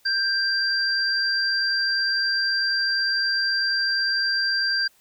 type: tone pair together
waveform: sine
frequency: 1578 / 4733 Hz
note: G6 / D8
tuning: +11 / +13 cents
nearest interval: octave + perfect fifth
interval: 1902 cents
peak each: -23 dBFS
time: 0.05-4.88 s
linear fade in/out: 10 ms
effects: white hiss -60 dBFS RMS until 5 s